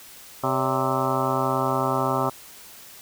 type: harmonic tone with a mistuned harmonic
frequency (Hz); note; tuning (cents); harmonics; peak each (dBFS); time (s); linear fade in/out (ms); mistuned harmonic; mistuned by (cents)
130.81; C3; 0; 1 / 2 / 3 / 4 / 5 / 6 / 7 / 8 / 9 / 10; -30 / -30 / -30 / -30 / -30 / -30 / -30 / -30 / -30 / -30; 0.43-2.3; 10; 4; +110
effects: white hiss -45 dBFS RMS until 3.01 s